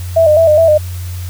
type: tone with vibrato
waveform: sine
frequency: 632 Hz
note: D#5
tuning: 27 cents sharp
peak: -5 dBFS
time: 0.16-0.78 s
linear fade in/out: 10 ms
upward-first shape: square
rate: 4.8 Hz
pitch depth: 66 cents each way
effects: added 90 Hz sine -20 dBFS peak until 1.29 s + white hiss -35 dBFS RMS until 1.29 s